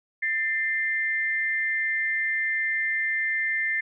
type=tone pair together; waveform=sine; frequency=1789.4 / 2088 Hz; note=A6 / C7; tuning=+29 / -4 cents; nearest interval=minor third; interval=267 cents; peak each=-26 dBFS; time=0.22-3.81 s; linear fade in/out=10 ms; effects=none